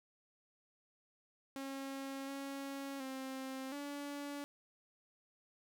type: tone with pitch steps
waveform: sawtooth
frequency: 271.8 / 275.5 / 264.4 / 286.4 Hz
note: C#4 / C#4 / C4 / D4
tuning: -34 / -11 / +18 / -43 cents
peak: -38 dBFS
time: 1.56-4.44 s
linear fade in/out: 0 ms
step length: 720 ms
effects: none